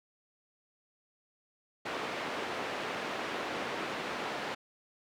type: band-pass noise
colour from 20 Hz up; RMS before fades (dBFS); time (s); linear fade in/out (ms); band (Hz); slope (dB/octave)
pink; -37; 1.85-4.55; 10; 330 to 2800; 12
effects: none